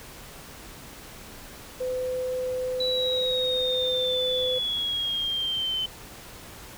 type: tone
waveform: sine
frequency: 508 Hz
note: B4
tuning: 49 cents sharp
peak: -26 dBFS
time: 1.8-4.59 s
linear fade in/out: 10 ms
type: exponential sweep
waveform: sine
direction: down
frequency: 3951 to 3054 Hz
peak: -25 dBFS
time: 2.8-5.86 s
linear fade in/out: 5 ms
effects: pink hiss -44 dBFS RMS until 6.77 s